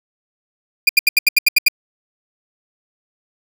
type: tone bursts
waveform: 30% pulse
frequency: 2412 Hz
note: D7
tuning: 46 cents sharp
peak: -5 dBFS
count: 9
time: 0.87-1.684 s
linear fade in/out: 5 ms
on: 22 ms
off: 77 ms
effects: none